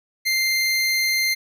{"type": "tone", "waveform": "25% pulse", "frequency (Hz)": 2093, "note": "C7", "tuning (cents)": 0, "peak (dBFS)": -15, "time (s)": [0.25, 1.35], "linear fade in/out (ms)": 20, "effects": []}